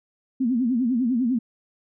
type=tone with vibrato; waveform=sine; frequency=245.2 Hz; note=B3; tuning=12 cents flat; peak=-19 dBFS; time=0.4-1.39 s; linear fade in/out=10 ms; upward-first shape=sine; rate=10 Hz; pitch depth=150 cents each way; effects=none